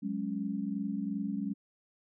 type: chord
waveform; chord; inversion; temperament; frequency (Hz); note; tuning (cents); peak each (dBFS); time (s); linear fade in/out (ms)
sine; F# suspended second; none; equal; 185 / 207.7 / 277.2; F#3 / G#3 / C#4; 0 / 0 / 0; -38 / -34 / -37; 0.02-1.54; 20
effects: none